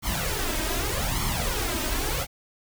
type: noise with flanger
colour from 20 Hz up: pink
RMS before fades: -27 dBFS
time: 0.02-2.27 s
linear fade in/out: 50 ms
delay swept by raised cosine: 0.92 to 3.22 ms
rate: 0.83 Hz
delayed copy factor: +0.75
effects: none